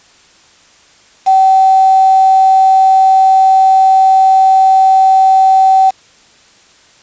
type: tone with quantisation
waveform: sine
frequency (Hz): 765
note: G5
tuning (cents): -42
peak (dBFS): -4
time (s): 1.26-5.91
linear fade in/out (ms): 20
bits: 4
effects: white hiss -45 dBFS RMS until 7.02 s + resampled to 16000 Hz